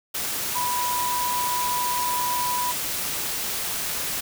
sine tone in noise, 983 Hz, B5, 8 cents flat, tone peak -24 dBFS, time 0.55-2.72 s, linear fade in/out 10 ms, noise white, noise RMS -28 dBFS, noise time 0.14-4.21 s, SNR +1 dB, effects none

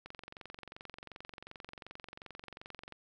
click train, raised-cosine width 0.3 ms, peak -30 dBFS, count 66, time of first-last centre 0.06-2.923 s, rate 22.7 Hz, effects none

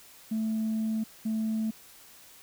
sine tone bursts at uneven times, 220 Hz, A3, in tune, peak -25 dBFS, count 2, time 0.31-1.04 / 1.25-1.71 s, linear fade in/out 10 ms, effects tanh soft clip ceiling -24 dBFS + white hiss -53 dBFS RMS until 2.42 s

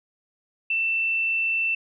sine tone, 2674 Hz, E7, 24 cents sharp, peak -21 dBFS, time 0.7-1.75 s, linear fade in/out 5 ms, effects none

